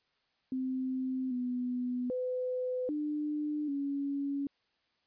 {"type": "tone with pitch steps", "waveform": "sine", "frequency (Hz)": [259.5, 248.2, 505, 299, 280.6], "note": ["C4", "B3", "B4", "D4", "C#4"], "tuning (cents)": [-14, 9, 39, 31, 21], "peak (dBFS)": -31, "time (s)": [0.52, 4.47], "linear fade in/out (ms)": 2, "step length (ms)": 790, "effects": ["white hiss -75 dBFS RMS until 5.06 s", "resampled to 11025 Hz"]}